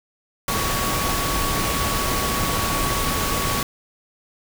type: tone in noise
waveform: sine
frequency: 1123 Hz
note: C#6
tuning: 22 cents sharp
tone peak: -27 dBFS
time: 0.48-3.63 s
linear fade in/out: 2 ms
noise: pink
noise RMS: -23 dBFS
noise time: 0.48-3.63 s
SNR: -7 dB
effects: none